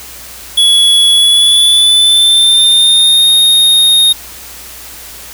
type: tone with pitch glide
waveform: square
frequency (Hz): 3380 to 3707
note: G#7 to A#7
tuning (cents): +30 to -10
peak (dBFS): -5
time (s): 0.57-4.13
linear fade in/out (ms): 10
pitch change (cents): +160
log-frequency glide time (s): 1.14-3.31
effects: added 60 Hz sine -40 dBFS peak until 5.33 s + white hiss -30 dBFS RMS until 5.33 s